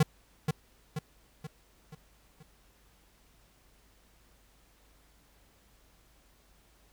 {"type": "tone with echo", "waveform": "square", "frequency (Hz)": 153.7, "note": "D#3", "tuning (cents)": -21, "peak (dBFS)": -20, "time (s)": [0, 0.03], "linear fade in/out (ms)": 5, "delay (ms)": 480, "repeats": 5, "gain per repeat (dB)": -6, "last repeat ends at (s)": 2.43, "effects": ["added 50 Hz sine -65 dBFS peak until 6.92 s", "pink hiss -65 dBFS RMS until 6.92 s"]}